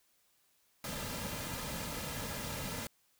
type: noise with comb filter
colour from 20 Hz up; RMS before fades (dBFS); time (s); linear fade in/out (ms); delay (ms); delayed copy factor
pink; -40; 0.84-2.87; 2; 2.7; -0.55
effects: white hiss -72 dBFS RMS until 3.19 s